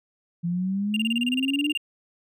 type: exponential sweep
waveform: sine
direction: up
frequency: 168.6 to 303.9 Hz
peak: -23 dBFS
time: 0.43-1.73 s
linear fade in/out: 20 ms
type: tone bursts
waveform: triangle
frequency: 2794 Hz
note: F7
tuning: in tune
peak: -22 dBFS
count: 16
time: 0.94-1.775 s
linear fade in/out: 2 ms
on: 25 ms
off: 29 ms
effects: none